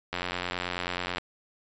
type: click train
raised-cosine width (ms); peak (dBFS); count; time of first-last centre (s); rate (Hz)
0.3; -14; 95; 0.13-1.183; 89.3
effects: resampled to 16000 Hz